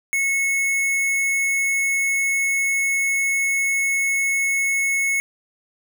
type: tone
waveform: square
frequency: 2193 Hz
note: C#7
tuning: 19 cents flat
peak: -19 dBFS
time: 0.13-5.2 s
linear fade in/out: 0 ms
effects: none